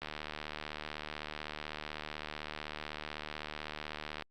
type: click train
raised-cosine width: 0.3 ms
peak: -23 dBFS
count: 320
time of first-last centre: 0.02-4.223 s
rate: 75.9 Hz
effects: Opus 48 kbps